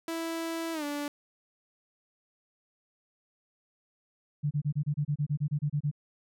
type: tone with pitch glide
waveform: sawtooth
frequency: 329.6 to 290.3 Hz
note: E4 to D4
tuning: 0 to -20 cents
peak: -28 dBFS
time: 0.08-1.08 s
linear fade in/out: 2 ms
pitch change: -220 cents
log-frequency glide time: 0.73-0.84 s
type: tone bursts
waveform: sine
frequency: 146.83 Hz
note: D3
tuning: in tune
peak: -25 dBFS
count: 14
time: 4.43-5.914 s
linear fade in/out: 20 ms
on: 80 ms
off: 28 ms
effects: none